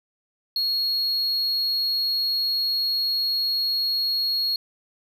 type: tone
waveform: triangle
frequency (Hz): 4308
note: C8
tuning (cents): +50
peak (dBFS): -20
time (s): 0.56-4.56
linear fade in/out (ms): 2
effects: none